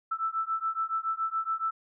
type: beating tone pair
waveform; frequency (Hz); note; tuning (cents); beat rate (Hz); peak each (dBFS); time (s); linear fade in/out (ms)
sine; 1318.5 / 1325.6; E6 / E6; 0 / +9; 7.1; -31; 0.11-1.71; 10
effects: none